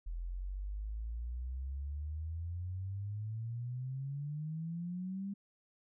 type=exponential sweep; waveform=sine; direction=up; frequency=41.2 to 201.3 Hz; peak=-37 dBFS; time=0.06-5.34 s; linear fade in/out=10 ms; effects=none